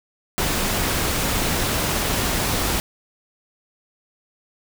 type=noise; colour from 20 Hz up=pink; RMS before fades=-22 dBFS; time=0.38-2.8 s; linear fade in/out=0 ms; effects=none